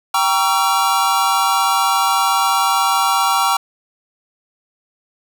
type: chord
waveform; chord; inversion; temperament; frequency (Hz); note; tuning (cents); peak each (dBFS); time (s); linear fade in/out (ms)
square; G diminished seventh; none; just; 784 / 940.8 / 1128.9 / 1354.7; G5 / Bb5 / Db6 / Fb6; 0 / +16 / +31 / +47; -20; 0.14-3.57; 5
effects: none